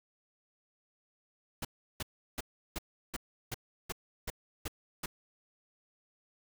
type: noise bursts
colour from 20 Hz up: pink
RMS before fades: -37 dBFS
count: 10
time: 1.62-5.06 s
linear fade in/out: 5 ms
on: 29 ms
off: 350 ms
effects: none